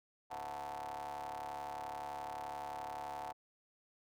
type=ring-modulated tone; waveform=35% pulse; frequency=71.6 Hz; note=D2; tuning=43 cents flat; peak=-37 dBFS; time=0.3-3.33 s; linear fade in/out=20 ms; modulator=806 Hz; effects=none